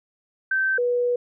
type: tone pair in turn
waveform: sine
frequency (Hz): 1551 / 487.5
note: G6 / B4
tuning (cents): -19 / -23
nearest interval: octave + minor sixth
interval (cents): 2004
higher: first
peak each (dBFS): -19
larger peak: neither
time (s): 0.51-0.78 / 0.78-1.16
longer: second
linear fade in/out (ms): 5
effects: none